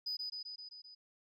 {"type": "tone with echo", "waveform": "sine", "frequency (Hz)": 4978, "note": "D#8", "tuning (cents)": 0, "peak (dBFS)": -34, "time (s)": [0.06, 0.17], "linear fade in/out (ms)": 10, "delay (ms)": 130, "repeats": 6, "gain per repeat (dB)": -3, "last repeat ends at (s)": 0.95, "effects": ["tanh soft clip ceiling -33 dBFS"]}